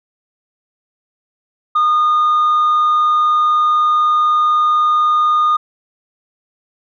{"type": "tone", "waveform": "sine", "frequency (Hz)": 1224, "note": "D#6", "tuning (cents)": -29, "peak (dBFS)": -8, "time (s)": [1.75, 5.57], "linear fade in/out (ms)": 10, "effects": ["tanh soft clip ceiling -9 dBFS"]}